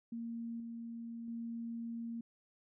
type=tone with level steps; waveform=sine; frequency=231.7 Hz; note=A#3; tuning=10 cents flat; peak=-39 / -42 / -39 dBFS; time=0.12-2.21 s; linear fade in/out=5 ms; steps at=0.6 / 1.28 s; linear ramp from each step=2 ms; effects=none